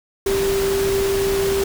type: tone in noise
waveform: sine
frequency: 392 Hz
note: G4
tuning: in tune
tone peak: -17 dBFS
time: 0.26-1.64 s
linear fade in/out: 5 ms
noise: pink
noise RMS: -26 dBFS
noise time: 0.26-1.64 s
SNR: +6 dB
effects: none